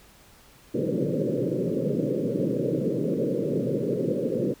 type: band-pass noise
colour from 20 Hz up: white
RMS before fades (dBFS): -26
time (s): 0.74-4.54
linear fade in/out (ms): 10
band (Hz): 120 to 550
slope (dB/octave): 96
effects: pink hiss -54 dBFS RMS until 4.6 s